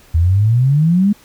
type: exponential sweep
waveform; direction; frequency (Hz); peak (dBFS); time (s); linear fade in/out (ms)
sine; up; 78.8 to 211.6; -9; 0.14-1.13; 10
effects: pink hiss -47 dBFS RMS until 1.24 s